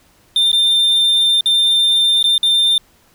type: tone with dropouts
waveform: triangle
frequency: 3596 Hz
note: A7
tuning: 37 cents sharp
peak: -9 dBFS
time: 0.36-2.78 s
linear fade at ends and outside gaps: 2 ms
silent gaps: 0.517-0.529 / 1.409-1.458 / 2.228-2.241 / 2.38-2.43 s
effects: pink hiss -53 dBFS RMS until 3.14 s